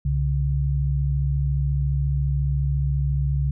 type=tone pair together; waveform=sine; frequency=65.86 / 140.2 Hz; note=C2 / C#3; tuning=+12 / +20 cents; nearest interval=octave + minor second; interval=1308 cents; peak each=-22 dBFS; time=0.05-3.51 s; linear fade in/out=5 ms; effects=none